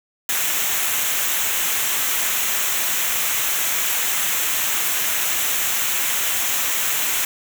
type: noise with comb filter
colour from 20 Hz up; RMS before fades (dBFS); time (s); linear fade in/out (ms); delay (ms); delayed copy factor
white; -21; 0.29-7.25; 2; 0.21; -0.6
effects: none